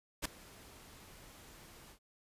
pink noise with ADSR envelope, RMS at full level -32 dBFS, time 0.22-1.99 s, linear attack 33 ms, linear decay 4 ms, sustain -24 dB, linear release 85 ms, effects resampled to 32000 Hz

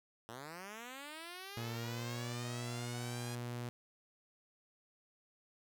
5% pulse linear sweep, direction up, 110 to 830.6 Hz, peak -35 dBFS, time 0.29-3.35 s, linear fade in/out 0 ms
sawtooth tone with pitch glide, 116.54 to 120.65 Hz, A#2 to B2, 0 to -40 cents, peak -36 dBFS, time 1.57-3.69 s, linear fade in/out 0 ms, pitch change +60 cents, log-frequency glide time 1.85-2.21 s
effects none

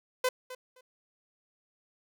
sawtooth tone with echo, 508 Hz, B4, 49 cents sharp, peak -21 dBFS, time 0.24-0.29 s, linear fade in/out 5 ms, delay 260 ms, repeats 2, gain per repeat -15 dB, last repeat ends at 0.81 s, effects none

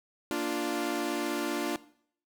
sawtooth chord, Bb major, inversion none, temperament equal, 233.1 / 293.7 / 349.2 Hz, Bb3 / D4 / F4, 0 / 0 / 0 cents, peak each -34 / -28 / -29 dBFS, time 0.31-1.76 s, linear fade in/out 0 ms, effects noise-tail reverb RT60 0.6 s tail -18 dB re dry

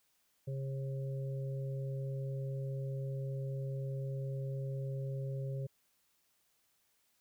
harmonic tone, 135.1 Hz, C#3, 44 cents flat, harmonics 1 / 3 / 4, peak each -36 / -48 / -47 dBFS, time 0.47-5.67 s, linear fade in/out 10 ms, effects white hiss -75 dBFS RMS until 7.2 s

